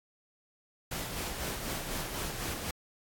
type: noise with tremolo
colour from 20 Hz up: pink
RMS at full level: -35 dBFS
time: 0.91-2.71 s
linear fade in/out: 5 ms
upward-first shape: sine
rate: 4 Hz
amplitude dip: 40%
effects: AAC 64 kbps